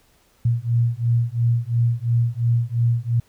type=beating tone pair; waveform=sine; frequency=116.54 / 119.44 Hz; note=A#2 / A#2; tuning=0 / +43 cents; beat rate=2.9 Hz; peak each=-20 dBFS; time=0.45-3.2 s; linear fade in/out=5 ms; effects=pink hiss -59 dBFS RMS until 3.28 s